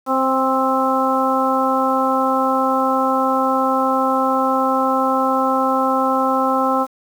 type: harmonic tone with a mistuned harmonic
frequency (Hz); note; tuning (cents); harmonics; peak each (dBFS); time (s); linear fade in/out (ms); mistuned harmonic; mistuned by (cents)
263; C4; +9; 1 / 2 / 3 / 4 / 5; -21 / -21 / -21 / -21 / -21; 0.06-6.87; 50; 3; +15
effects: 7-bit